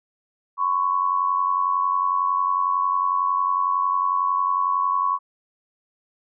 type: tone pair together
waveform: sine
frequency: 1017.7 / 1108.7 Hz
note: C6 / C#6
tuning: -48 / 0 cents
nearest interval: minor second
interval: 148 cents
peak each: -24 / -20 dBFS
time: 0.57-5.19 s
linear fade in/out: 50 ms
effects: none